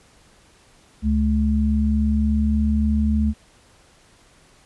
sine tone pair together, 71.78 / 215.1 Hz, D2 / A3, -39 / -39 cents, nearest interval octave + perfect fifth, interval 1900 cents, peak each -19 dBFS, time 1.02-3.34 s, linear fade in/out 50 ms, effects pink hiss -54 dBFS RMS until 4.65 s + resampled to 24000 Hz

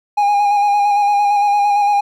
triangle tone with vibrato, 818 Hz, G#5, 26 cents flat, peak -9 dBFS, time 0.17-2.01 s, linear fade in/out 10 ms, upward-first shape square, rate 8.8 Hz, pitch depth 22 cents each way, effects none

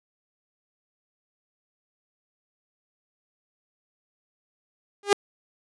sawtooth tone with exponential growth, 405.1 Hz, G#4, 43 cents flat, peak -8 dBFS, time 5.03-5.13 s, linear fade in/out 2 ms, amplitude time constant 21 ms, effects resampled to 22050 Hz

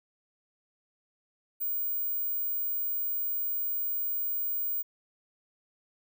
sine tone, 15380 Hz, B9, 47 cents flat, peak -28 dBFS, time 1.6-4.83 s, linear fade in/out 20 ms, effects none

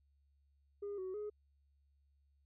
sine tone with pitch steps, 406.4 / 374.3 / 419 Hz, G#4 / F#4 / G#4, -38 / +20 / +15 cents, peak -38 dBFS, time 0.82-1.3 s, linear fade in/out 10 ms, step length 160 ms, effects tanh soft clip ceiling -38 dBFS + added 70 Hz sine -70 dBFS peak until 2.45 s

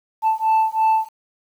sine beating tone pair, 880 / 883 Hz, A5 / A5, 0 / +6 cents, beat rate 3 Hz, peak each -16 dBFS, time 0.22-1.09 s, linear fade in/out 50 ms, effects tanh soft clip ceiling -12 dBFS + 8-bit

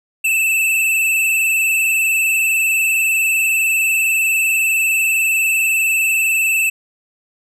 square tone with vibrato, 2635 Hz, E7, 1 cent flat, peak -14 dBFS, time 0.24-6.7 s, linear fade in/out 10 ms, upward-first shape sine, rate 20 Hz, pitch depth 46 cents each way, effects none

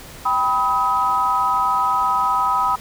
sine chord, G augmented, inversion none, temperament equal with one note detuned, 784 / 987.8 / 1269.2 Hz, G5 / B5 / D#6, 0 / 0 / +34 cents, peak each -24 / -19 / -19 dBFS, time 0.25-2.76 s, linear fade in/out 10 ms, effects pink hiss -39 dBFS RMS until 2.8 s

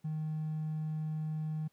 triangle tone with hard clipping, 155.56 Hz, D#3, in tune, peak -33 dBFS, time 0.04-1.68 s, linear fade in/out 10 ms, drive 4 dB, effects pink hiss -74 dBFS RMS until 1.72 s + high-pass 100 Hz 12 dB/octave

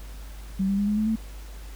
sine tone with pitch steps, 191.9 / 197.52 / 203.3 / 209.3 / 215.4 / 221.7 Hz, G3 / G3 / G#3 / G#3 / A3 / A3, -37 / +13 / -37 / +14 / -37 / +13 cents, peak -21 dBFS, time 0.59-1.16 s, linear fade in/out 10 ms, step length 95 ms, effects added 50 Hz sine -37 dBFS peak until 1.75 s + pink hiss -49 dBFS RMS until 1.75 s

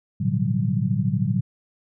sine tone cluster, 109.5 / 122.1 / 144.6 / 179.7 / 193.4 Hz, A2 / B2 / D3 / F3 / G3, -8 / -19 / -27 / +50 / -23 cents, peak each -26 dBFS, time 0.2-1.41 s, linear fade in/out 10 ms, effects none

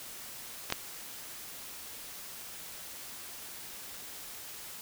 clicks, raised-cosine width 0.2 ms, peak -17 / -10 dBFS, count 2, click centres 0.702 / 0.724 s, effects white hiss -45 dBFS RMS until 4.81 s

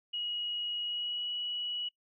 sine tone with pitch glide, 2900 to 2930 Hz, F#7 to F#7, -35 to -18 cents, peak -33 dBFS, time 0.13-1.89 s, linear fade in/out 10 ms, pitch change +17 cents, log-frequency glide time 0.85-1.29 s, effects noise-tail reverb RT60 0.1 s tail -23 dB re dry

